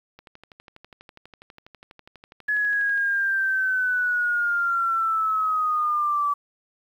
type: click train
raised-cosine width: 0.3 ms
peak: -29 dBFS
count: 35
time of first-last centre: 0.19-2.977 s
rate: 12.2 Hz
type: linear sweep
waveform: sine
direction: down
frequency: 1700 to 1149 Hz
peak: -20 dBFS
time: 2.48-6.34 s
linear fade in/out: 10 ms
effects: 9-bit